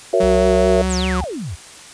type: chord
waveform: sine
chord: F# dominant seventh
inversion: none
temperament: just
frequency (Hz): 370 / 462.5 / 555 / 666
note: F#4 / A#4 / C#5 / E5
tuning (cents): 0 / -14 / +2 / +18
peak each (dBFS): -18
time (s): 0.13-0.82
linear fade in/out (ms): 5
type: tone with vibrato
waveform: sawtooth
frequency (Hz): 185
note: F#3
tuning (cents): 0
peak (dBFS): -15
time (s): 0.2-1.21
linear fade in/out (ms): 5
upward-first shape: sine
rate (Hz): 4.9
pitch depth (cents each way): 20
type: tone with pitch glide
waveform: sine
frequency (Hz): 64.5 to 69.93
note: C2 to C#2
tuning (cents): -24 to +16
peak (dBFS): -21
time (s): 0.23-1.24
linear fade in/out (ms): 0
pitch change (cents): +140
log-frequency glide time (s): 0.48-1.04
type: exponential sweep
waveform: sine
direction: down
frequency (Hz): 9190 to 69.3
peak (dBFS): -24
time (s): 0.89-1.56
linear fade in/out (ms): 20
effects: white hiss -39 dBFS RMS until 1.93 s + resampled to 22050 Hz